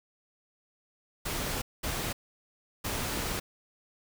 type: noise bursts at uneven times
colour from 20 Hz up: pink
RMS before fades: -33 dBFS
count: 3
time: 1.25-1.62 / 1.83-2.13 / 2.84-3.4 s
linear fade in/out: 10 ms
effects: none